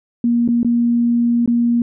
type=tone with dropouts; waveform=sine; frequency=236.9 Hz; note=A#3; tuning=28 cents sharp; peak=-12 dBFS; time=0.24-1.82 s; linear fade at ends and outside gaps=2 ms; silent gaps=0.478-0.487 / 0.631-0.647 / 1.46-1.476 s; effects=none